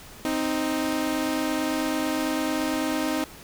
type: tone pair together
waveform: sawtooth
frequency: 262.1 / 311.1 Hz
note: C4 / D#4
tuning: +3 / 0 cents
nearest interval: minor third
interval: 297 cents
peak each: -24 / -22 dBFS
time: 0.25-3.24 s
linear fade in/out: 0 ms
effects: pink hiss -45 dBFS RMS until 3.43 s